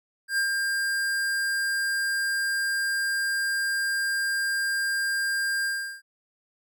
square tone with ADSR envelope, 1600 Hz, G6, 35 cents sharp, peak -22 dBFS, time 0.28-6.02 s, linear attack 96 ms, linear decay 100 ms, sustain -3 dB, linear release 370 ms, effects none

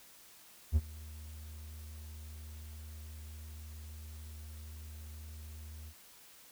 triangle tone with ADSR envelope, 76.9 Hz, D#2, 20 cents flat, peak -20 dBFS, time 0.72-5.94 s, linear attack 42 ms, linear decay 40 ms, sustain -23 dB, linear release 61 ms, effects white hiss -58 dBFS RMS until 6.51 s

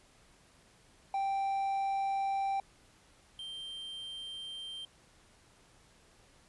triangle tone pair in turn, 784 / 3150 Hz, G5 / G7, 0 / +8 cents, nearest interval 2 octaves, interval 2408 cents, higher second, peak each -28 / -39 dBFS, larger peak first, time 1.14-2.6 / 3.39-4.85 s, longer neither, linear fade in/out 2 ms, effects pink hiss -63 dBFS RMS until 6.48 s + resampled to 24000 Hz

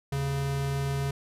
square tone pair together, 77.84 / 138.59 Hz, D#2 / C#3, +1 / 0 cents, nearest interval minor seventh, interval 999 cents, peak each -38 / -28 dBFS, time 0.12-1.11 s, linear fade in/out 5 ms, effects resampled to 32000 Hz

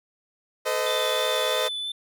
sawtooth chord, A diminished, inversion none, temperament equal with one note detuned, 440 / 509.8 / 622.3 Hz, A4 / C5 / Eb5, 0 / -45 / 0 cents, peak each -27 / -23 / -23 dBFS, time 0.65-1.69 s, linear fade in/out 20 ms
triangle tone with vibrato, 3518 Hz, A7, 1 cent flat, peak -27 dBFS, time 0.86-1.92 s, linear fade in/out 5 ms, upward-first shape sine, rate 3 Hz, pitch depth 18 cents each way
effects none

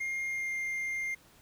triangle tone with pitch glide, 2124 to 2109 Hz, C7 to C7, +25 to +13 cents, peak -30 dBFS, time 0-1.15 s, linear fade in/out 10 ms, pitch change -12 cents, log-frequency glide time 0.28-0.55 s, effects pink hiss -60 dBFS RMS until 1.41 s

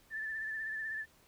sine tone with vibrato, 1760 Hz, A6, in tune, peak -36 dBFS, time 0.1-1.06 s, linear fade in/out 50 ms, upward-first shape sine, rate 16 Hz, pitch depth 37 cents each way, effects pink hiss -65 dBFS RMS until 1.27 s

